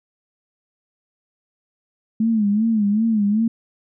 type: tone with vibrato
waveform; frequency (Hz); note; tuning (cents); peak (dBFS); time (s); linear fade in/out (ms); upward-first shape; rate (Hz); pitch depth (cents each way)
sine; 214.8; A3; -41; -15; 2.2-3.48; 5; sine; 2.6; 110
effects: none